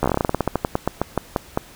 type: slowing click train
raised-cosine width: 1 ms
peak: -4 dBFS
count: 22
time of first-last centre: 0.03-1.575 s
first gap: 13 ms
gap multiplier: 1.15
effects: pink hiss -45 dBFS RMS until 1.75 s